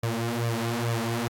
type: tone with flanger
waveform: sawtooth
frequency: 116.54 Hz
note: A#2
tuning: in tune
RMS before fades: -28 dBFS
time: 0.03-1.28 s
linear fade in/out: 5 ms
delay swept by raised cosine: 1.7 to 5.9 ms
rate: 2.3 Hz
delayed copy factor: +0.95
effects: AAC 48 kbps